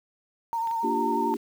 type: tone with vibrato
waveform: sine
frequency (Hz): 915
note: A#5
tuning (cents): -32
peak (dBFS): -25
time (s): 0.53-1.34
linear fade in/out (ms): 0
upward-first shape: sine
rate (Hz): 11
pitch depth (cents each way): 30
type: clicks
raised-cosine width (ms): 0.3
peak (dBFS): -29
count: 2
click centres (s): 0.673 / 0.712
type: chord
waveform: sine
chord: G minor seventh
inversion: first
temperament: equal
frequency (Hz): 233.1 / 293.7 / 349.2 / 392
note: Bb3 / D4 / F4 / G4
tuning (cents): 0 / 0 / 0 / 0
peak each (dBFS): -31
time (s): 0.83-1.37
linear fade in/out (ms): 10
effects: 8-bit